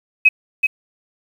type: tone with echo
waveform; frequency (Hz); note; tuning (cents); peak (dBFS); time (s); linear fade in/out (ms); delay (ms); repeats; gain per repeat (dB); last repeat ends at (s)
sine; 2539; D#7; +34; -6; 0.25-0.29; 10; 380; 1; -5; 0.67
effects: 7-bit